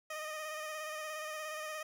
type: tone with vibrato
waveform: 15% pulse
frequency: 618 Hz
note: D#5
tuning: 12 cents flat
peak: -33 dBFS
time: 0.1-1.83 s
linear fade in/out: 5 ms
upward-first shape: square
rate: 17 Hz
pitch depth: 22 cents each way
effects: none